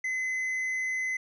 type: tone with tanh clipping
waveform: sine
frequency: 2037 Hz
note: C7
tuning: 47 cents flat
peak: -29 dBFS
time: 0.04-1.17 s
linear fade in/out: 5 ms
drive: 5 dB
effects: none